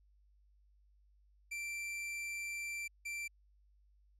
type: tone bursts at uneven times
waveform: 45% pulse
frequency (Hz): 2349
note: D7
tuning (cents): 0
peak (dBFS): -39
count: 2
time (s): 1.51-2.88 / 3.05-3.28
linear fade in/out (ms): 10
effects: added 50 Hz sine -65 dBFS peak until 4.19 s + low-pass 11000 Hz 12 dB/octave